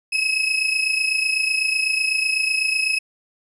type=tone pair together; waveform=35% pulse; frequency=2556 / 2584 Hz; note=D#7 / E7; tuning=+46 / -35 cents; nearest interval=unison; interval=19 cents; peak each=-19 / -21 dBFS; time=0.12-2.99 s; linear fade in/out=10 ms; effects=resampled to 24000 Hz